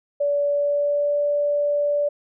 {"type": "tone with pitch glide", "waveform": "sine", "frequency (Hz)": [575, 581.7], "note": ["D5", "D5"], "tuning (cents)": [-37, -17], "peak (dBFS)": -18, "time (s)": [0.2, 2.09], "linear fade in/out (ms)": 10, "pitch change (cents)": 20, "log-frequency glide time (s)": [0.44, 1.19], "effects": []}